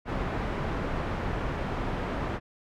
pink low-pass noise, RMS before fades -31 dBFS, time 0.05-2.4 s, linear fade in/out 50 ms, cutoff 1600 Hz, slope 12 dB/octave, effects none

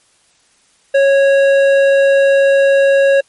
sine tone with hard clipping, 551 Hz, C#5, 11 cents flat, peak -9 dBFS, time 0.94-3.21 s, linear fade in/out 10 ms, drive 10 dB, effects white hiss -54 dBFS RMS until 3.28 s + MP3 48 kbps

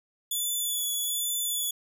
5% pulse tone with vibrato, 3447 Hz, A7, 36 cents flat, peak -20 dBFS, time 0.31-1.71 s, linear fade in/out 5 ms, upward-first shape sine, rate 1.2 Hz, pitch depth 25 cents each way, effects none

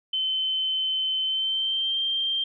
sine tone with pitch glide, 3067 to 3166 Hz, G7 to G7, -38 to +17 cents, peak -23 dBFS, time 0.13-2.44 s, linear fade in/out 5 ms, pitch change +55 cents, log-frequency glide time 1.23-2 s, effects none

